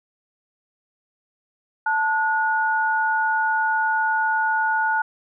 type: tone pair together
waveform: sine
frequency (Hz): 880.1 / 1452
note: A5 / F#6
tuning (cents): 0 / -33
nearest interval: major sixth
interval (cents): 867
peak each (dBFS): -21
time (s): 1.86-5.02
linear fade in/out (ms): 5
effects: none